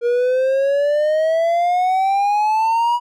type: exponential sweep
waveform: triangle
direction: up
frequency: 472 to 971 Hz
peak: -12 dBFS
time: 0.01-3 s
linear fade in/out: 50 ms
effects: none